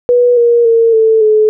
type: tone with pitch steps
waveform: sine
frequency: 488 / 472.7 / 458 / 443.6 / 429.8 Hz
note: B4 / A#4 / A#4 / A4 / A4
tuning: -21 / +24 / -31 / +14 / -41 cents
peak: -5 dBFS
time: 0.09-1.49 s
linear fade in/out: 0 ms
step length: 280 ms
effects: none